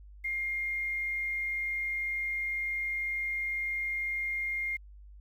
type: tone with quantisation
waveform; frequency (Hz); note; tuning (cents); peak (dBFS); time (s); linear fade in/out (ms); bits
sine; 2121; C7; +23; -30; 0.24-4.77; 10; 10
effects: added 50 Hz sine -48 dBFS peak until 5.2 s